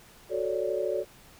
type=chord; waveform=sine; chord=D major seventh; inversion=first; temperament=equal; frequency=370 / 440 / 554.4 / 587.3 Hz; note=F#4 / A4 / C#5 / D5; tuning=0 / 0 / 0 / 0 cents; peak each=-32 dBFS; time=0.29-1.05 s; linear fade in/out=50 ms; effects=pink hiss -54 dBFS RMS until 1.39 s